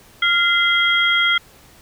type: tone cluster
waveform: sine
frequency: 1394 / 2058 / 3257 Hz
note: F6 / C7 / G#7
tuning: -4 / -29 / -34 cents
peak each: -18 dBFS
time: 0.22-1.38 s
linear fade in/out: 5 ms
effects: pink hiss -48 dBFS RMS until 1.81 s